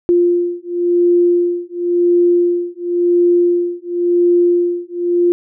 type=beating tone pair; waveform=sine; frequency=349.2 / 350.14 Hz; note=F4 / F4; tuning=0 / +5 cents; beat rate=0.94 Hz; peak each=-14 dBFS; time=0.09-5.32 s; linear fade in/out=0 ms; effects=none